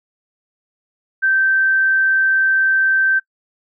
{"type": "tone", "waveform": "sine", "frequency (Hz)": 1556, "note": "G6", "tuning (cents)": -13, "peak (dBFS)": -12, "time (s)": [1.22, 3.2], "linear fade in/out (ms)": 20, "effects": ["noise-tail reverb RT60 0.1 s tail -24 dB re dry"]}